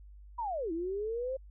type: linear two-way sweep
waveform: sine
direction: down then up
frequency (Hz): 988 to 318.4 to 538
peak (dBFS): -32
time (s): 0.38-1.37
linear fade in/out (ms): 10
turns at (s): 0.72
effects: added 50 Hz sine -49 dBFS peak until 1.5 s